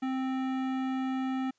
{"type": "tone with hard clipping", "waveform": "sine", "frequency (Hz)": 262, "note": "C4", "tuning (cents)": 2, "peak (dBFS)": -31, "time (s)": [0.02, 1.51], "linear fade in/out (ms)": 10, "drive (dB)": 16, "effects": ["white hiss -73 dBFS RMS until 1.58 s", "resampled to 16000 Hz"]}